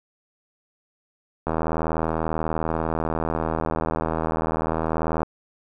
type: click train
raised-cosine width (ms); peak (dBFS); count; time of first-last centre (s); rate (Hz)
1; -10; 303; 1.47-5.231; 80.3
effects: none